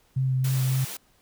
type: tone with vibrato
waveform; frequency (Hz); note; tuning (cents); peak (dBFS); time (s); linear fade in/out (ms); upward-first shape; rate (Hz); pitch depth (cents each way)
sine; 130.81; C3; 0; -21; 0.16-0.85; 10; sine; 3.6; 15
type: high-pass noise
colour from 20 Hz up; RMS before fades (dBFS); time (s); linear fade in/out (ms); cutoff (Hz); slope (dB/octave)
white; -36; 0.44-0.97; 5; 140; 24
effects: pink hiss -63 dBFS RMS until 1.21 s